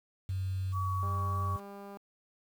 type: tone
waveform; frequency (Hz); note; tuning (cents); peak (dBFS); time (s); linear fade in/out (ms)
sine; 94.5; F#2; +37; -30; 0.29-1.56; 0
type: tone with vibrato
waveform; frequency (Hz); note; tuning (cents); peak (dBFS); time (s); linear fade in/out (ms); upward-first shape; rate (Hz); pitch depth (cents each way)
sine; 1130; C#6; +33; -34; 0.72-1.6; 50; sine; 3.3; 10
type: click train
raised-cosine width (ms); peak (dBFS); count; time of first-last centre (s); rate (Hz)
1; -34; 189; 1.03-1.97; 200
effects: high-pass 60 Hz 12 dB/octave + 9-bit